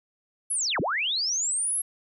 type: linear two-way sweep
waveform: sine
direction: down then up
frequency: 11320 to 105.8 to 11320 Hz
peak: -24 dBFS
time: 0.5-1.82 s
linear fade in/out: 10 ms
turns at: 0.8 s
effects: none